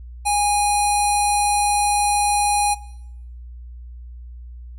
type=tone with low-pass filter; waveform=square; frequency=823 Hz; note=G#5; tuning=16 cents flat; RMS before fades=-19 dBFS; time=0.25-2.75 s; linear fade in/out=20 ms; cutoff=10000 Hz; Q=8.7; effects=noise-tail reverb RT60 0.8 s tail -19 dB re dry + added 60 Hz sine -34 dBFS peak until 4.78 s